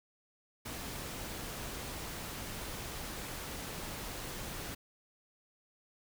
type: noise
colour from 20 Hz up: pink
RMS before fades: -42 dBFS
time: 0.65-4.75 s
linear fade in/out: 10 ms
effects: none